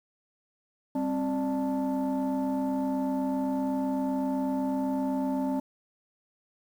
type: tone cluster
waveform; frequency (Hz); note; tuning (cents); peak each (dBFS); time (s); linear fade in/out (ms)
sine; 197.7 / 265.6 / 594 / 881; G3 / C4 / D5 / A5; +15 / +26 / +20 / +2; -35 / -26 / -34 / -35; 0.95-5.6; 5
effects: tanh soft clip ceiling -21 dBFS + 9-bit